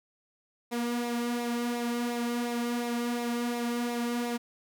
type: tone with flanger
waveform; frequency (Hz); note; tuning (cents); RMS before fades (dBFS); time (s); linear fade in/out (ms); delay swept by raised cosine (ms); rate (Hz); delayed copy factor
sawtooth; 238.9; A#3; +43; -31; 0.71-4.38; 20; 0.63 to 3.03; 2.8; -0.55
effects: none